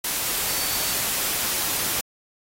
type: tone in noise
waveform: sine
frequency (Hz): 4504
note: C#8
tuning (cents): +27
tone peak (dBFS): -34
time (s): 0.47-0.94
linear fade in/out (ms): 5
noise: white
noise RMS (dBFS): -25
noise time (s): 0.04-2.01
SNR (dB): -12
effects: AAC 48 kbps